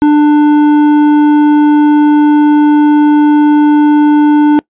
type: tone with hard clipping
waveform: sine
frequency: 297 Hz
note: D4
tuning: 20 cents sharp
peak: -5 dBFS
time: 0.02-4.59 s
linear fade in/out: 0 ms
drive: 8 dB
effects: noise-tail reverb RT60 0.1 s tail -24 dB re dry + resampled to 8000 Hz

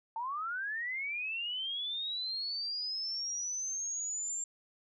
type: linear sweep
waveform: sine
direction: up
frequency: 880 to 7400 Hz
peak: -34 dBFS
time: 0.16-4.44 s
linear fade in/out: 2 ms
effects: none

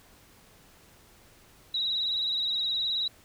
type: tone with vibrato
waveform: sine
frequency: 3863 Hz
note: B7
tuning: 39 cents flat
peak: -26 dBFS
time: 1.74-3.08 s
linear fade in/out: 5 ms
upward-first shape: sine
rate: 19 Hz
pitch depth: 44 cents each way
effects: pink hiss -57 dBFS RMS until 3.24 s

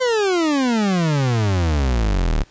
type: exponential sweep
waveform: 40% pulse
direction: down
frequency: 523.3 to 34.65 Hz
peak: -15 dBFS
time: 0-2.44 s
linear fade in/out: 20 ms
effects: pink hiss -52 dBFS RMS until 2.5 s + resampled to 16000 Hz

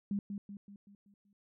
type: tone with echo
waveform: sine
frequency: 201.5 Hz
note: G3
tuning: 48 cents sharp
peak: -31 dBFS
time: 0.11-0.19 s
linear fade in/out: 2 ms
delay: 190 ms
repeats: 6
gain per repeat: -6 dB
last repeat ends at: 1.33 s
effects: none

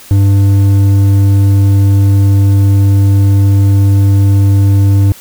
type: tone with hard clipping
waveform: sine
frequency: 99 Hz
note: G2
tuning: 18 cents sharp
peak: -6 dBFS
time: 0.11-5.12 s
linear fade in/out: 0 ms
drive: 6 dB
effects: white hiss -35 dBFS RMS until 5.2 s

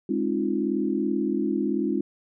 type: chord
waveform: sine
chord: F minor seventh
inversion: first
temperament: equal with one note detuned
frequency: 207.7 / 268.2 / 311.1 / 349.2 Hz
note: Ab3 / C4 / Eb4 / F4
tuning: 0 / +43 / 0 / 0 cents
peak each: -28 dBFS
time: 0.09-2.01 s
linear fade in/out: 5 ms
effects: none

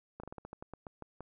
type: slowing click train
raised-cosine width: 1 ms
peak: -30 dBFS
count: 12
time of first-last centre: 0.2-1.206 s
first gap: 35 ms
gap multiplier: 1.18
effects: none

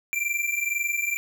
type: tone pair together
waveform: square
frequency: 2349 / 2371 Hz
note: D7 / D7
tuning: 0 / +16 cents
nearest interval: unison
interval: 16 cents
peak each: -28 dBFS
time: 0.13-1.17 s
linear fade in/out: 0 ms
effects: none

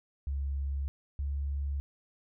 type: tone pair in turn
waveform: sine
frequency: 69.3 / 70.35 Hz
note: C#2 / C#2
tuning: 0 / +26 cents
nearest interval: unison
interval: 26 cents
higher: second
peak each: -30 / -30 dBFS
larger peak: neither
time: 0.27-0.88 / 1.19-1.8 s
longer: neither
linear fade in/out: 0 ms
effects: none

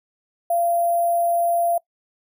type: tone with sample-and-hold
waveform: sine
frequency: 686 Hz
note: F5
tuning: 31 cents flat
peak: -17 dBFS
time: 0.5-1.78 s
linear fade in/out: 5 ms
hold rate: 11025 Hz
effects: noise-tail reverb RT60 0.1 s tail -22 dB re dry

